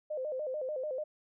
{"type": "tone with vibrato", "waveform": "sine", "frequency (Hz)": 561, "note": "C#5", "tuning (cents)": 21, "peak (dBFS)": -33, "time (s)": [0.1, 1.04], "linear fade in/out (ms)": 10, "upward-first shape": "square", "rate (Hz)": 6.8, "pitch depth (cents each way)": 140, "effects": []}